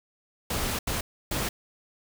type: noise bursts at uneven times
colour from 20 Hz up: pink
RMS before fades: -29 dBFS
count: 3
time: 0.5-0.79 / 0.87-1.01 / 1.31-1.49 s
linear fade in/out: 5 ms
effects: none